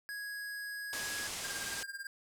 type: tone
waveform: square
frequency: 1661.2 Hz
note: G#6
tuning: in tune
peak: -40 dBFS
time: 0.09-1.27 s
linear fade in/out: 0 ms
type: low-pass noise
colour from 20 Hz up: white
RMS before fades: -41 dBFS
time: 0.93-1.83 s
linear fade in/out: 0 ms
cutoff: 9700 Hz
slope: 24 dB/octave
type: tone with tremolo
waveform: square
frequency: 1605 Hz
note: G6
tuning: 40 cents sharp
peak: -38 dBFS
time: 1.44-2.07 s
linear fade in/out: 2 ms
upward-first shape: triangle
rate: 18 Hz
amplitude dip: 90%
effects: none